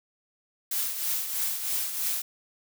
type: noise with tremolo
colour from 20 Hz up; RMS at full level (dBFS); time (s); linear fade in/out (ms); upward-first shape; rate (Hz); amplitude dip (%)
blue; -27; 0.71-2.22; 5; triangle; 3.1; 60
effects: none